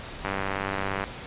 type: click train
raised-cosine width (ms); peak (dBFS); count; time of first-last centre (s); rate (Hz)
0.5; -13; 78; 0.25-1.04; 97.5
effects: pink hiss -39 dBFS RMS until 1.26 s + resampled to 8000 Hz

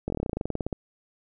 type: slowing click train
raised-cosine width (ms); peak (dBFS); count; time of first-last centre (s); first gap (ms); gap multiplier
2; -15; 18; 0.08-0.728; 21; 1.07
effects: none

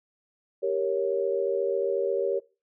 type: chord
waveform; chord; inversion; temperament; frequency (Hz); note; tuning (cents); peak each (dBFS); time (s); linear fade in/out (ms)
sine; G diminished; none; equal; 392 / 466.2 / 554.4; G4 / Bb4 / Db5; 0 / 0 / 0; -28; 0.62-2.4; 20
effects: noise-tail reverb RT60 0.3 s tail -21 dB re dry

